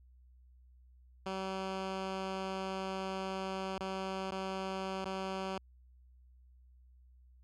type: tone with dropouts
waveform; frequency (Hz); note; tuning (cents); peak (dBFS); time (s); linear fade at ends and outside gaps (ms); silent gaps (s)
10% pulse; 190.7; G3; -47; -28; 1.26-5.58; 2; 3.78-3.807 / 4.308-4.32 / 5.045-5.056
effects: added 62 Hz sine -58 dBFS peak until 7.43 s + low-pass 5000 Hz 12 dB/octave